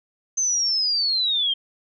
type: linear sweep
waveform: sine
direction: down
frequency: 6272 to 3136 Hz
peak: -19 dBFS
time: 0.37-1.54 s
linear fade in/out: 10 ms
effects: none